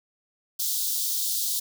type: high-pass noise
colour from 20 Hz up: white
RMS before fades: -27 dBFS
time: 0.59-1.6 s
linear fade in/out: 10 ms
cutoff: 3500 Hz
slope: 48 dB/octave
effects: none